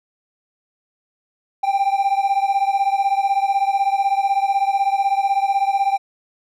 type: beating tone pair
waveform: triangle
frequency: 784 / 800 Hz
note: G5 / G5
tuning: 0 / +35 cents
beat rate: 16 Hz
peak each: -16 / -18 dBFS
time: 1.63-5.98 s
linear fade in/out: 10 ms
effects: none